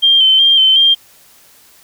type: tone with vibrato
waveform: sine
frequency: 3136 Hz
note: G7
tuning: in tune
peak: -6 dBFS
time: 0.02-0.95 s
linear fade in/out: 20 ms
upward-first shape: square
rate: 2.7 Hz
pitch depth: 30 cents each way
effects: white hiss -46 dBFS RMS until 1.83 s